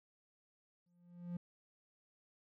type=tone with exponential growth; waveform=triangle; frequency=174.9 Hz; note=F3; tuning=3 cents sharp; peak=-35 dBFS; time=0.86-1.37 s; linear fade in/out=5 ms; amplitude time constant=110 ms; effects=none